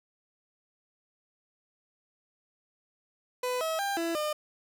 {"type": "tone with pitch steps", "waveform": "30% pulse", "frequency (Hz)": [499.9, 643, 797, 334, 605], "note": ["B4", "E5", "G5", "E4", "D#5"], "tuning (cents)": [21, -43, 28, 23, -49], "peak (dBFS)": -26, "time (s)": [3.43, 4.33], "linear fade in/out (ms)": 5, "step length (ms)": 180, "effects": []}